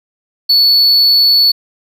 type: tone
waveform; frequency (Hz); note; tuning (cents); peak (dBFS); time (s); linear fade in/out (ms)
triangle; 4435; C#8; 0; -5; 0.49-1.52; 10
effects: none